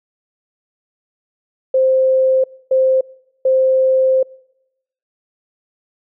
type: tone bursts at uneven times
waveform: sine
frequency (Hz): 523.3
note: C5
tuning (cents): 0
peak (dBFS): -10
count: 3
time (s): 1.74-2.44 / 2.71-3.01 / 3.45-4.23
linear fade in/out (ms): 5
effects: noise-tail reverb RT60 0.9 s tail -25 dB re dry